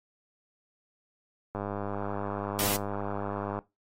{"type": "click train", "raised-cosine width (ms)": 1, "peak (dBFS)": -20, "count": 207, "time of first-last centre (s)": [1.55, 3.59], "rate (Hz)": 101}
{"type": "noise", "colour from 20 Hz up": "white", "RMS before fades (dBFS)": -30, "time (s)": [2.59, 2.76], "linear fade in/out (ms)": 0}
{"effects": ["noise-tail reverb RT60 0.2 s tail -17 dB re dry", "AAC 48 kbps"]}